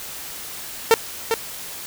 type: tone with echo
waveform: sawtooth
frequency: 453.5 Hz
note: A#4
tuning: 48 cents flat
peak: -6 dBFS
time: 0.91-0.94 s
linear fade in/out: 0 ms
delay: 400 ms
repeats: 1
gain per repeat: -7 dB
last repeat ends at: 1.34 s
effects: white hiss -34 dBFS RMS until 1.86 s